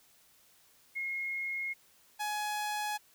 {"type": "tone pair in turn", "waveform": ["sine", "sawtooth"], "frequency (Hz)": [2154, 840.1], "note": ["C7", "G#5"], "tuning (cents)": [50, 20], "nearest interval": "octave + major third", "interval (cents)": 1630, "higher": "first", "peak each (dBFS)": [-33, -29], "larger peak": "second", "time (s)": [[0.95, 1.74], [2.19, 2.98]], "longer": "neither", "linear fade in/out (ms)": 20, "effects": ["white hiss -64 dBFS RMS until 3.14 s"]}